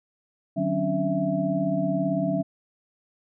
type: tone cluster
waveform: sine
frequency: 151.4 / 186.7 / 267.6 / 285.5 / 661 Hz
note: D#3 / F#3 / C4 / D4 / E5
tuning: -47 / +16 / +39 / -49 / +5 cents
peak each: -31 / -27 / -32 / -28 / -27 dBFS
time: 0.56-2.43 s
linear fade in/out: 20 ms
effects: none